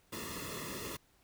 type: noise with comb filter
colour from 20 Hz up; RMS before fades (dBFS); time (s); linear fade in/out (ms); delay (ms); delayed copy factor
pink; -42; 0.12-0.97; 10; 1.3; -0.9
effects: pink hiss -69 dBFS RMS until 1.23 s